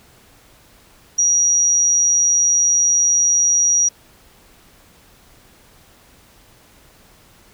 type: tone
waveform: sine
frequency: 5760 Hz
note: F#8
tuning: 47 cents flat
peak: -12 dBFS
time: 1.18-3.89 s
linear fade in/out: 10 ms
effects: pink hiss -50 dBFS RMS until 7.53 s